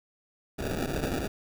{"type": "noise with sample-and-hold", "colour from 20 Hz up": "blue", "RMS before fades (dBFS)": -31, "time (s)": [0.58, 1.28], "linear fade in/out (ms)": 10, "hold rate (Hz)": 1050, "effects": []}